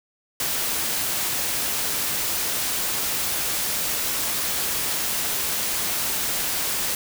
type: noise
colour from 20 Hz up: white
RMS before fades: -25 dBFS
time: 0.4-6.95 s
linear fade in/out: 2 ms
effects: none